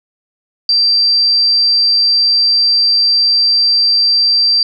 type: tone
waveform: sine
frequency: 4699 Hz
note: D8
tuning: in tune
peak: -8 dBFS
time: 0.69-4.63 s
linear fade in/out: 2 ms
effects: none